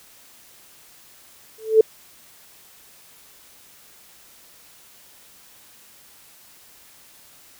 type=tone with exponential growth; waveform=sine; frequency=440 Hz; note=A4; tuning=in tune; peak=-5 dBFS; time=1.58-1.81 s; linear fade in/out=5 ms; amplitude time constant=48 ms; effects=white hiss -50 dBFS RMS until 7.59 s